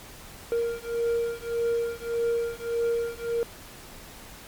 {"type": "beating tone pair", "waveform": "triangle", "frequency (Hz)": [466.2, 467.9], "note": ["A#4", "A#4"], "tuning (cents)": [0, 6], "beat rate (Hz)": 1.7, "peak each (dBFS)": -26, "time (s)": [0.52, 3.43], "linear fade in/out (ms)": 0, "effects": ["pink hiss -45 dBFS RMS until 4.47 s", "MP3 96 kbps"]}